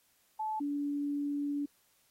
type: tone pair in turn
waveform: sine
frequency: 867 / 287.5 Hz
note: A5 / D4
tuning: -26 / -37 cents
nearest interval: octave + perfect fifth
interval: 1911 cents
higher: first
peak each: -32 / -31 dBFS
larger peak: second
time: 0.39-0.6 / 0.6-1.66 s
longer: second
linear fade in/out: 10 ms
effects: white hiss -70 dBFS RMS until 2.1 s + AAC 48 kbps